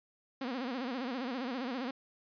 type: tone with vibrato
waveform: sawtooth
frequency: 253.1 Hz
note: B3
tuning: 43 cents sharp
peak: -31 dBFS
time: 0.41-1.91 s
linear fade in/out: 5 ms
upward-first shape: sine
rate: 15 Hz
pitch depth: 140 cents each way
effects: resampled to 11025 Hz